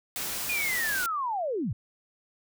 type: noise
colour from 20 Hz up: white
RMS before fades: -33 dBFS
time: 0.16-1.06 s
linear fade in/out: 0 ms
type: linear sweep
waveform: sine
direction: down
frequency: 2489 to 82.41 Hz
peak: -27 dBFS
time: 0.49-1.73 s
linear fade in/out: 5 ms
effects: none